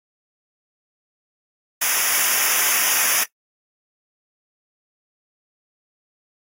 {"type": "noise with comb filter", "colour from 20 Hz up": "white", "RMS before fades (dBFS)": -19, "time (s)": [1.81, 3.24], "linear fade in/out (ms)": 10, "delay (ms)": 0.24, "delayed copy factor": -1, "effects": ["noise-tail reverb RT60 0.1 s tail -17 dB re dry", "AAC 48 kbps"]}